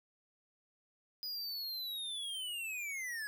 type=linear sweep; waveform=square; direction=down; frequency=4978 to 1661.2 Hz; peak=-39 dBFS; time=1.23-3.27 s; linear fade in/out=0 ms; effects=13-bit